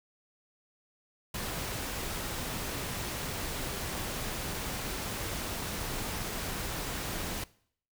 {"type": "noise", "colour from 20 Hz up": "pink", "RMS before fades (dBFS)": -36, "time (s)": [1.34, 7.44], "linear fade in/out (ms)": 5, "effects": ["noise-tail reverb RT60 0.6 s tail -21 dB re dry"]}